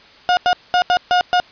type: tone bursts at uneven times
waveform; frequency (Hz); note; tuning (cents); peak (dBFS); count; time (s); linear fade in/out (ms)
35% pulse; 719; F#5; -50; -10; 6; 0.29-0.37 / 0.46-0.53 / 0.74-0.82 / 0.9-0.97 / 1.11-1.21 / 1.33-1.4; 0
effects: white hiss -45 dBFS RMS until 1.51 s + resampled to 11025 Hz